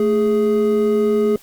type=tone pair together; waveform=triangle; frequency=220 / 416.5 Hz; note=A3 / G#4; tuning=0 / +5 cents; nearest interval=major seventh; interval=1105 cents; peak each=-17 / -13 dBFS; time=0-1.36 s; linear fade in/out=2 ms; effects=white hiss -48 dBFS RMS until 1.42 s + Opus 48 kbps